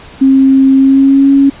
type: tone with pitch glide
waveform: sine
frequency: 267.9 to 276.1 Hz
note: C4 to C#4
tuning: +41 to -7 cents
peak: -3 dBFS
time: 0.21-1.5 s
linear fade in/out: 10 ms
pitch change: +52 cents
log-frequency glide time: 0.76-1.32 s
effects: pink hiss -34 dBFS RMS until 1.6 s + resampled to 8000 Hz